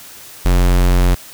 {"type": "tone", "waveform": "square", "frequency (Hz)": 44.75, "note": "F1", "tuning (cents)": 43, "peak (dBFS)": -10, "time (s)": [0.45, 1.15], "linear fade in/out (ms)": 10, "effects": ["white hiss -37 dBFS RMS until 1.33 s"]}